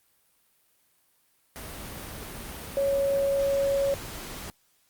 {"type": "tone in noise", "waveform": "sine", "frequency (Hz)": 554.4, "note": "C#5", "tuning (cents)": 0, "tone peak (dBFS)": -22, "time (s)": [2.77, 3.94], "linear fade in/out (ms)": 0, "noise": "pink", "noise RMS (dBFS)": -39, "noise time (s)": [1.56, 4.5], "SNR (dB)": 14, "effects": ["white hiss -67 dBFS RMS until 4.89 s", "Opus 32 kbps"]}